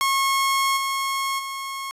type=tone with level steps; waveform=sawtooth; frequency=1088 Hz; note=C#6; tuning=33 cents flat; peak=-15 / -19 / -25 dBFS; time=0.01-1.91 s; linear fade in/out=0 ms; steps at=0.76 / 1.38 s; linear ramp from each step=20 ms; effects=resampled to 32000 Hz